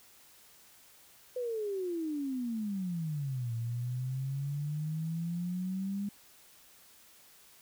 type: exponential two-way sweep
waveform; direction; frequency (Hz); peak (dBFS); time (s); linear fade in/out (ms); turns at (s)
sine; down then up; 508 to 114.3 to 204.1; -32; 1.36-6.09; 5; 3.54
effects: white hiss -59 dBFS RMS until 7.61 s

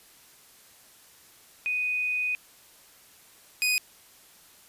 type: tone pair in turn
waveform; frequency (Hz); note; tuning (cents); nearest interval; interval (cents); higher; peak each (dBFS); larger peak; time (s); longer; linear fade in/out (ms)
sine / sawtooth; 2489 / 2489; D#7 / D#7; 0 / 0; unison; 0; neither; -25 / -19; second; 1.66-2.35 / 3.62-3.78; first; 0
effects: white hiss -55 dBFS RMS until 4.68 s + resampled to 32000 Hz

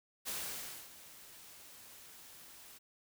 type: noise with ADSR envelope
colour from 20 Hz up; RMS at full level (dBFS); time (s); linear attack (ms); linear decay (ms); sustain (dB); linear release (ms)
white; -39; 0.25-2.79; 33; 600; -16; 20
effects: none

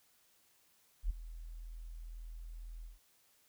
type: tone with ADSR envelope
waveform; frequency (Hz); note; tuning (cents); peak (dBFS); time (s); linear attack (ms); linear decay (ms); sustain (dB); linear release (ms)
sine; 40.99; E1; -9; -28; 1.03-2.99; 68; 13; -16; 150
effects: white hiss -70 dBFS RMS until 3.48 s

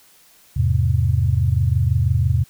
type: chord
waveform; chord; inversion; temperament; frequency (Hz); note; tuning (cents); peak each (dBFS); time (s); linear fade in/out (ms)
sine; E augmented; none; just; 82.41 / 103.01 / 128.76; E2 / G#2 / B#2; 0 / -14 / -27; -19; 0.56-2.44; 10
effects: white hiss -52 dBFS RMS until 2.49 s

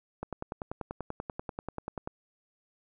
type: click train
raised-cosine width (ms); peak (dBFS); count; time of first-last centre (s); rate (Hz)
1; -21; 20; 0.23-2.075; 10.3
effects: none

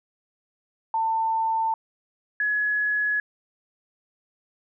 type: tone pair in turn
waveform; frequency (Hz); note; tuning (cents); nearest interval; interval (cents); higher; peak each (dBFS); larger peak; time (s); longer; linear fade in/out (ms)
sine; 895 / 1689.5; A5 / G#6; +29 / +29; major seventh; 1100; second; -21 / -21; neither; 0.94-1.74 / 2.4-3.2; neither; 2
effects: none

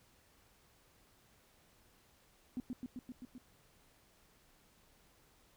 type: tone with echo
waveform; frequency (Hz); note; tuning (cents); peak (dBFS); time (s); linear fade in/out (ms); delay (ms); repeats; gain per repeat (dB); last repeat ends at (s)
sine; 250; B3; +21; -35; 2.57-2.6; 0; 130; 6; -2; 3.38
effects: tanh soft clip ceiling -31 dBFS + pink hiss -68 dBFS RMS until 5.56 s

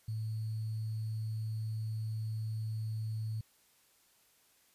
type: tone with sample-and-hold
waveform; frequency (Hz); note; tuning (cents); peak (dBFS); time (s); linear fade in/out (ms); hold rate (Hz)
sine; 110; A2; 0; -34; 0.08-3.41; 5; 4410
effects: white hiss -68 dBFS RMS until 4.74 s + resampled to 32000 Hz

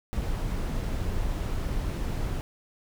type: noise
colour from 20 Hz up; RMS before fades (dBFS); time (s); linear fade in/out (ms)
brown; -29; 0.13-2.41; 0
effects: none

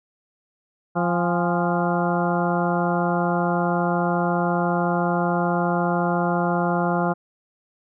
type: harmonic tone with a mistuned harmonic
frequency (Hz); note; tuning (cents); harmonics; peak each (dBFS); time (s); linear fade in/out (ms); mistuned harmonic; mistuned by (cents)
174.61; F3; 0; 1 / 2 / 3 / 4 / 5 / 6 / 7 / 8; -23 / -27 / -28 / -26 / -28 / -31 / -32 / -31; 0.95-7.14; 20; 5; -72
effects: none

